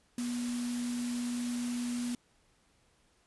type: tone in noise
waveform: sine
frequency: 242.3 Hz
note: B3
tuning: 33 cents flat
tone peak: -32 dBFS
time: 0.18-2.15 s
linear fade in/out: 2 ms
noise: white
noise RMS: -43 dBFS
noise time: 0.18-2.15 s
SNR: +8 dB
effects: pink hiss -69 dBFS RMS until 3.26 s + resampled to 24000 Hz